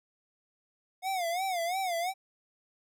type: tone with vibrato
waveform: square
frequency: 720 Hz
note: F#5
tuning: 47 cents flat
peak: -30 dBFS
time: 1.02-2.14 s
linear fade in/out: 50 ms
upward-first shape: sine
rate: 2.9 Hz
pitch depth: 130 cents each way
effects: none